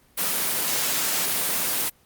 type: high-pass noise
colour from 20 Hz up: white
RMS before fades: -24 dBFS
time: 0.17-1.9 s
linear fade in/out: 20 ms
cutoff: 120 Hz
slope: 24 dB/octave
effects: pink hiss -59 dBFS RMS until 2.05 s + Opus 24 kbps